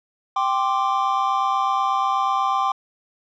triangle chord, G suspended fourth, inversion none, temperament equal, 784 / 1046.5 / 1174.7 Hz, G5 / C6 / D6, 0 / 0 / 0 cents, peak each -21 / -21 / -21 dBFS, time 0.36-2.72 s, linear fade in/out 5 ms, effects resampled to 16000 Hz

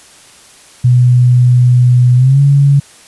sine tone with pitch glide, 123.9 to 140.69 Hz, B2 to C#3, +6 to +26 cents, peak -4 dBFS, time 0.84-2.8 s, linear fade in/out 10 ms, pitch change +220 cents, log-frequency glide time 2.16-2.4 s, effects white hiss -40 dBFS RMS until 3.07 s + resampled to 24000 Hz

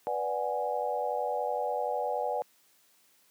sine chord, G# half-diminished seventh, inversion first, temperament equal, 493.9 / 587.3 / 740 / 830.6 Hz, B4 / D5 / F#5 / G#5, 0 / 0 / 0 / 0 cents, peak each -34 dBFS, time 0.07-2.42 s, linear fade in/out 0 ms, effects white hiss -65 dBFS RMS until 3.3 s + high-pass 150 Hz 12 dB/octave

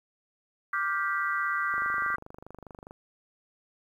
sine chord, G dominant seventh, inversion second, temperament just, 1176 / 1411.2 / 1568 / 1960 Hz, D6 / F6 / G6 / B6, +2 / +18 / 0 / -14 cents, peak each -30 / -33 / -31 / -35 dBFS, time 0.73-2.16 s, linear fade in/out 5 ms
click train, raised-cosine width 1 ms, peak -30 dBFS, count 30, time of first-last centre 1.74-2.909 s, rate 24.8 Hz
effects 10-bit

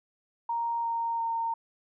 sine tone with pitch steps, 932.3 / 924.8 / 917.3 Hz, A#5 / A#5 / A#5, 0 / -14 / -28 cents, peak -27 dBFS, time 0.49-1.54 s, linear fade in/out 5 ms, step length 350 ms, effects none

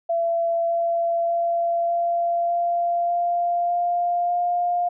sine tone with pitch steps, 674 / 678.3 / 682.6 / 687 / 691.3 / 695.8 / 700.2 / 704.7 Hz, E5 / E5 / F5 / F5 / F5 / F5 / F5 / F5, +38 / +49 / -40 / -29 / -18 / -7 / +4 / +15 cents, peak -19 dBFS, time 0.09-4.89 s, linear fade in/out 10 ms, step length 600 ms, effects none

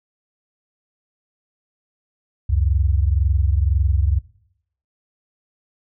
sine tone pair together, 68 / 89.94 Hz, C#2 / F#2, -33 / -49 cents, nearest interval perfect fourth, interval 484 cents, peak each -17 / -19 dBFS, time 2.49-4.19 s, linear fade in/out 10 ms, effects noise-tail reverb RT60 0.7 s tail -17 dB re dry

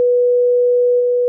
sine tone with level steps, 490.3 Hz, B4, 13 cents flat, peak -10 / -12 dBFS, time 0-1.28 s, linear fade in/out 0 ms, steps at 0.99 s, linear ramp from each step 20 ms, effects none

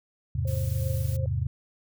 sine chord, E augmented, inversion none, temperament equal, 82.41 / 103.83 / 130.81 Hz, E2 / G#2 / B#2, 0 / 0 / 0 cents, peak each -29 dBFS, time 0.35-1.47 s, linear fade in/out 5 ms
sine tone with tremolo, 530 Hz, C5, 22 cents sharp, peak -34 dBFS, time 0.45-1.26 s, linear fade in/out 2 ms, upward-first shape triangle, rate 2.8 Hz, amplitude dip 80%
blue noise, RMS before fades -43 dBFS, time 0.47-1.17 s, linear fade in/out 10 ms
effects none

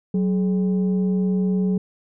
sine tone pair together, 186.69 / 423 Hz, F#3 / G#4, +16 / +32 cents, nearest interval octave + major second, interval 1416 cents, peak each -17 / -26 dBFS, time 0.14-1.78 s, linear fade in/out 5 ms, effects tanh soft clip ceiling -13 dBFS

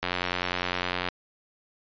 click train, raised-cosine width 0.3 ms, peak -11 dBFS, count 96, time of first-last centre 0.03-1.087 s, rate 89.9 Hz, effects resampled to 11025 Hz

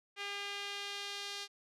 sawtooth tone with band-pass filter sweep, 403.2 Hz, G4, 49 cents sharp, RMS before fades -42 dBFS, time 0.16-1.48 s, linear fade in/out 50 ms, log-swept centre 2600 to 4200 Hz, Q 1.6, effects resampled to 32000 Hz

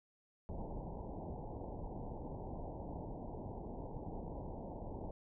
pink low-pass noise, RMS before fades -45 dBFS, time 0.49-5.11 s, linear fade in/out 0 ms, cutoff 940 Hz, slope 96 dB/octave, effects none

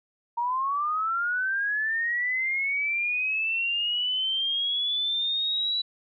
sine linear sweep, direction up, 931 to 3951 Hz, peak -24 dBFS, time 0.37-5.82 s, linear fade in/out 10 ms, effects none

